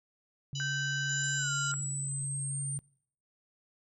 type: tone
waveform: sine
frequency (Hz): 138.9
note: C#3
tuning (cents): +4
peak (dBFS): -35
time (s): 0.53-2.79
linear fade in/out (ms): 0
type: harmonic tone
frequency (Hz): 987.8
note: B5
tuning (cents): 0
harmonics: 3 / 4 / 5 / 6 / 7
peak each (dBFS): -40 / -44 / -47 / -45 / -43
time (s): 0.55-1.72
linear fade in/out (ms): 5
type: tone with pitch glide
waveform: sine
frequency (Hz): 1553 to 1399.6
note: G6 to F6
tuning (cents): -17 to +3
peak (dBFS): -33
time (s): 0.6-1.74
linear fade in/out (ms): 0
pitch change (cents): -180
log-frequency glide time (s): 1.37-1.52
type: exponential sweep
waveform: sine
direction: up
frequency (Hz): 7040 to 8900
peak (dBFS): -35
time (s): 1.09-2.78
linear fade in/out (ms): 5
effects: noise-tail reverb RT60 0.6 s tail -24 dB re dry